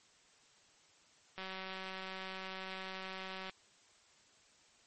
click train, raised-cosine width 0.3 ms, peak -28 dBFS, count 401, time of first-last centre 1.38-3.496 s, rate 189 Hz, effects white hiss -66 dBFS RMS until 4.86 s + MP3 32 kbps

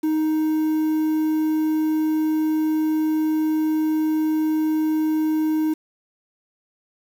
triangle tone with quantisation, 312 Hz, D#4, 5 cents sharp, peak -16 dBFS, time 0.03-5.74 s, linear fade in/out 10 ms, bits 7, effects none

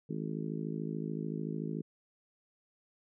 harmonic tone, 53.6 Hz, A1, 45 cents flat, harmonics 3 / 4 / 5 / 6 / 7 / 8, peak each -38 / -40 / -42 / -44 / -45 / -46 dBFS, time 0.09-1.82 s, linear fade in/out 10 ms, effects none

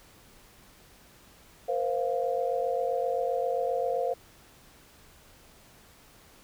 sine chord, Bb suspended second, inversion none, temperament equal with one note detuned, 475.7 / 523.3 / 698.5 Hz, Bb4 / C5 / F5, +35 / 0 / 0 cents, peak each -31 / -29 / -31 dBFS, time 1.68-4.14 s, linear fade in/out 10 ms, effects pink hiss -56 dBFS RMS until 6.43 s

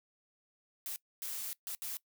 blue noise bursts at uneven times, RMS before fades -40 dBFS, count 4, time 0.86-0.96 / 1.22-1.53 / 1.67-1.75 / 1.82-1.97 s, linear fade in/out 0 ms, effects noise-tail reverb RT60 0.1 s tail -21 dB re dry

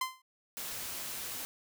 sawtooth tone with exponential decay, 1036 Hz, C6, 17 cents flat, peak -24 dBFS, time 0.01-0.22 s, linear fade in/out 5 ms, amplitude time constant 45 ms
white noise, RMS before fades -40 dBFS, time 0.57-1.45 s, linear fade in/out 0 ms
effects none

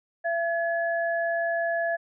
sine tone pair together, 674.6 / 1700 Hz, E5 / G#6, +40 / +40 cents, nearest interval octave + major third, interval 1600 cents, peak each -25 / -29 dBFS, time 0.24-1.97 s, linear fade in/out 20 ms, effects none

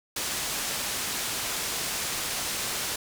white low-pass noise, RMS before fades -31 dBFS, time 0.16-2.96 s, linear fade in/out 5 ms, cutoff 9500 Hz, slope 12 dB/octave, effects none

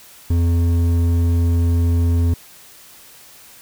triangle tone with hard clipping, 85 Hz, F2, 46 cents flat, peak -15 dBFS, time 0.3-2.34 s, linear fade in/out 5 ms, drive 12 dB, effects white hiss -44 dBFS RMS until 3.61 s

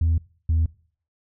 sine tone pair in turn, 81.8 / 80.81 Hz, E2 / E2, -13 / -34 cents, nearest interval unison, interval 21 cents, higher first, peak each -15 dBFS, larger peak neither, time 0.01-0.18 / 0.49-0.66 s, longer neither, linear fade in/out 5 ms, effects noise-tail reverb RT60 0.5 s tail -23 dB re dry + tanh soft clip ceiling -15 dBFS

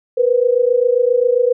sine tone pair together, 476.5 / 504 Hz, A#4 / B4, +38 / +35 cents, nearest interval minor second, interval 97 cents, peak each -14 dBFS, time 0.17-1.53 s, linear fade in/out 10 ms, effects none

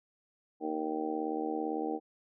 harmonic tone, 77.8 Hz, D#2, in tune, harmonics 3 / 4 / 5 / 6 / 7 / 8 / 9 / 10, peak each -43 / -35 / -43 / -37 / -47 / -47 / -49 / -38 dBFS, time 0.6-2 s, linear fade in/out 50 ms, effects none

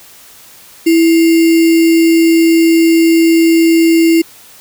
sine tone with sample-and-hold, 329.6 Hz, E4, in tune, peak -5 dBFS, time 0.86-4.22 s, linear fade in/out 10 ms, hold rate 2450 Hz, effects white hiss -39 dBFS RMS until 4.6 s

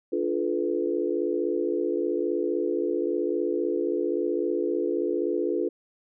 sine chord, B half-diminished seventh, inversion first, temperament equal with one note detuned, 293.7 / 349.2 / 430.2 / 493.9 Hz, D4 / F4 / A4 / B4, 0 / 0 / -39 / 0 cents, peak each -31 / -27 / -29 / -31 dBFS, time 0.12-5.69 s, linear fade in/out 10 ms, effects none

